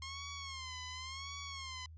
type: tone with vibrato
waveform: 10% pulse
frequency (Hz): 1064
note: C6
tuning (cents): +29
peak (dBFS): -35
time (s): 0.02-1.86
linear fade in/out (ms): 2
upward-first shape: sine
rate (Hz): 0.92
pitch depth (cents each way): 100
effects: added 80 Hz sine -50 dBFS peak until 1.97 s + resampled to 16000 Hz